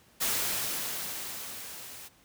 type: noise with level ramp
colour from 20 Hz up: white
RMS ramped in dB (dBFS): -28 to -46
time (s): 0.2-2.09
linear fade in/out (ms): 20
effects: pink hiss -61 dBFS RMS until 2.24 s + high-pass 60 Hz 12 dB/octave